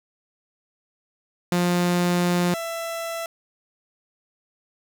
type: tone pair in turn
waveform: sawtooth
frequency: 176.4 / 666 Hz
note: F3 / E5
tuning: +18 / +18 cents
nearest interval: octave + major seventh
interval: 2300 cents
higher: second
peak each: -15 / -24 dBFS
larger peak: first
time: 1.52-2.54 / 2.54-3.26 s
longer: first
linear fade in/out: 2 ms
effects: 7-bit